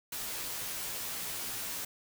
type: noise with comb filter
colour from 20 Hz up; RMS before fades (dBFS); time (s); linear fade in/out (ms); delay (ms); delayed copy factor
white; -38; 0.12-1.85; 5; 13; -0.7
effects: none